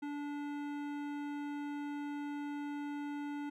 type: tone with hard clipping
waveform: sine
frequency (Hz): 290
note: D4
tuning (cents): -22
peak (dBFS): -40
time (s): 0.02-3.5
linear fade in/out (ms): 10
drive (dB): 15
effects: none

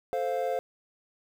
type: chord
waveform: triangle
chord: F major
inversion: first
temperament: equal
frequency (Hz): 440 / 523.3 / 698.5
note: A4 / C5 / F5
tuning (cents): 0 / 0 / 0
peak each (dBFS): -32 / -28 / -29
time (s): 0.13-0.59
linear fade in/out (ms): 0
effects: 9-bit

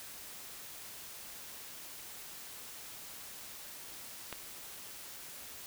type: click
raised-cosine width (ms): 0.3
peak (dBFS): -23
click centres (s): 4.327
effects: white hiss -48 dBFS RMS until 5.66 s

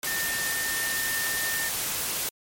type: tone in noise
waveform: sine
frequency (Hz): 1812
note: A#6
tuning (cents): -50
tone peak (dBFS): -29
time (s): 0.07-1.69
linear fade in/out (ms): 2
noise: white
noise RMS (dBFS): -29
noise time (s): 0.03-2.29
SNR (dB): -3
effects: MP3 64 kbps

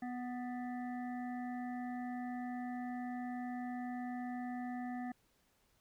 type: harmonic tone with a mistuned harmonic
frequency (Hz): 246.9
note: B3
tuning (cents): 0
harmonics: 1 / 3 / 5 / 7 / 8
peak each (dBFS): -40 / -45 / -59 / -54 / -58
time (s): 0.02-5.12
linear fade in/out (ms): 5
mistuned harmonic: 7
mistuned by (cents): +32
effects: pink hiss -74 dBFS RMS until 5.8 s

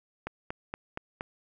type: click train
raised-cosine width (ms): 0.5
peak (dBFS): -19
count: 5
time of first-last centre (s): 0.27-1.209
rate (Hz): 4.26
effects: none

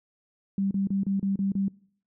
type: tone bursts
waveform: sine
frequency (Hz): 196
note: G3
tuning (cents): 0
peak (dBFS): -23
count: 7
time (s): 0.58-1.682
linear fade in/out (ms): 2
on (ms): 130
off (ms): 32
effects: noise-tail reverb RT60 0.6 s tail -23 dB re dry

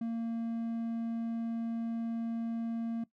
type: tone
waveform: triangle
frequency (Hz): 229.6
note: A#3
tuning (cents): -26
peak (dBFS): -30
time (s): 0.01-3.04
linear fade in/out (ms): 5
effects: noise-tail reverb RT60 0.1 s tail -19 dB re dry

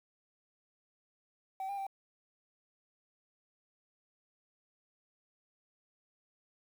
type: tone with pitch steps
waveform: sine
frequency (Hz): 767 / 799 / 781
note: G5 / G5 / G5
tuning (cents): -38 / +33 / -7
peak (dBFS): -33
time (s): 1.6-1.867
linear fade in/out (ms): 2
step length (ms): 89
effects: tanh soft clip ceiling -35 dBFS + 10-bit

